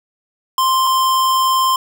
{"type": "tone pair in turn", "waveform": "square", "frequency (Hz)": [1047, 1047], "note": ["C6", "C6"], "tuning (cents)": [1, 1], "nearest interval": "unison", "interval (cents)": 0, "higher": "neither", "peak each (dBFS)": -13, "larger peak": "neither", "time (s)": [[0.58, 0.87], [0.87, 1.76]], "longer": "second", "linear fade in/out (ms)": 2, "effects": []}